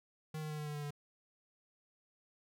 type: tone with pitch steps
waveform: square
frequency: 155.5 / 153.8 / 152.12 / 150.46 / 148.82 / 147.2 / 145.59 Hz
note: D#3 / D#3 / D#3 / D3 / D3 / D3 / D3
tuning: -1 / -20 / -39 / +42 / +23 / +4 / -15 cents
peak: -40 dBFS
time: 0.34-0.907 s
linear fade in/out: 5 ms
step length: 81 ms
effects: none